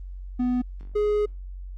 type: tone pair in turn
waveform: triangle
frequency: 248.6 / 418.1 Hz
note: B3 / G#4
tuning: +12 / +12 cents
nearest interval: major sixth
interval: 900 cents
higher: second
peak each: -19 / -18 dBFS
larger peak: second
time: 0.39-0.62 / 0.95-1.26 s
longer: second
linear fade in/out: 10 ms
effects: added 46 Hz sine -34 dBFS peak until 1.77 s + Opus 24 kbps